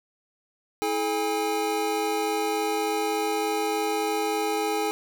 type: tone cluster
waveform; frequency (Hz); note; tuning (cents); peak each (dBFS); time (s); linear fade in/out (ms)
square; 323.8 / 427.2 / 813; E4 / G#4 / G#5; -31 / +49 / -37; -32 / -28 / -29; 0.82-4.91; 0
effects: none